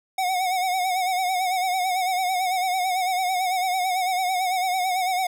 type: tone with vibrato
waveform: square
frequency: 740 Hz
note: F#5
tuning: in tune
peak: -22 dBFS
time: 0.18-5.27 s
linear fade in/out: 5 ms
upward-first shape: sine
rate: 9 Hz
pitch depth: 61 cents each way
effects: none